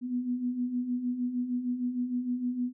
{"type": "beating tone pair", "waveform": "sine", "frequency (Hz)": [242, 248.5], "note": ["B3", "B3"], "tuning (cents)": [-35, 11], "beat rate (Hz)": 6.5, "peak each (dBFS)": [-36, -29], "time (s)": [0.01, 2.73], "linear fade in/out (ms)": 50, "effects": []}